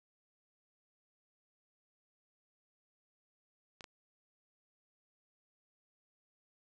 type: clicks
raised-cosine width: 0.2 ms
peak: -30 dBFS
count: 2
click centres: 3.808 / 3.842 s
effects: none